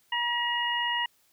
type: harmonic tone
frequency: 956 Hz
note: A#5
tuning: 43 cents sharp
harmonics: 1 / 2 / 3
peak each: -30 / -30 / -30 dBFS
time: 0.12-1.06 s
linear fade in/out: 5 ms
effects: white hiss -66 dBFS RMS until 1.32 s